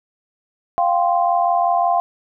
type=chord; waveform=sine; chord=F suspended second; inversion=none; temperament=equal; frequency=698.5 / 784 / 1046.5 Hz; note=F5 / G5 / C6; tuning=0 / 0 / 0 cents; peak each=-16 / -20 / -22 dBFS; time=0.78-2 s; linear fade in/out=0 ms; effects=none